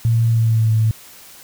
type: tone with pitch glide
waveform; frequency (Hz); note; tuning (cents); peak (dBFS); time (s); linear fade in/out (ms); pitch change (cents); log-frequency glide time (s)
sine; 114.9 to 110.54; A#2 to A2; -25 to +8; -12; 0.05-0.91; 0; -67; 0.28-0.71
effects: white hiss -42 dBFS RMS until 1.43 s